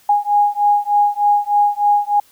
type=beating tone pair; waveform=sine; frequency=822 / 825.3 Hz; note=G#5 / G#5; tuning=-18 / -11 cents; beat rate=3.3 Hz; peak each=-15 dBFS; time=0.09-2.2 s; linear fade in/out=5 ms; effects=white hiss -52 dBFS RMS until 2.31 s